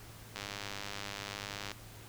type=click train; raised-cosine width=0.2 ms; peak=-22 dBFS; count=138; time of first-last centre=0.36-1.716 s; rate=101 Hz; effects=added 110 Hz sine -53 dBFS peak until 2.08 s + pink hiss -53 dBFS RMS until 2.08 s